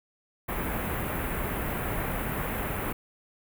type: band-stop noise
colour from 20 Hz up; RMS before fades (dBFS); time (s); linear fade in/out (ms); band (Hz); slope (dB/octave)
pink; -31; 0.48-2.93; 10; 2400 to 12000; 24
effects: none